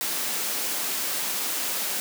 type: high-pass noise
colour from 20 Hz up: white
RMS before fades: -28 dBFS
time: 0.01-2 s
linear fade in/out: 0 ms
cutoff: 180 Hz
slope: 24 dB/octave
effects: none